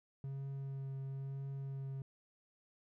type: tone with vibrato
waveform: triangle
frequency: 136.2 Hz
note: C#3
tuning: 30 cents flat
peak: -38 dBFS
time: 0.24-2.02 s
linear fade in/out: 2 ms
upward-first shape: triangle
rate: 1 Hz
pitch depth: 16 cents each way
effects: none